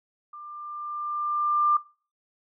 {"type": "tone with level ramp", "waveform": "sine", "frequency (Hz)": 1192, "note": "D6", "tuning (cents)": 25, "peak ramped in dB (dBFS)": [-39, -16], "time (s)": [0.33, 1.77], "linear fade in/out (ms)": 5, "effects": ["noise-tail reverb RT60 0.4 s tail -23 dB re dry"]}